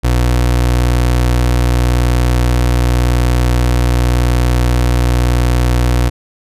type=tone; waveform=30% pulse; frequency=60.9 Hz; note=B1; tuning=24 cents flat; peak=-7 dBFS; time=0.03-6.1 s; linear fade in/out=20 ms; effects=resampled to 32000 Hz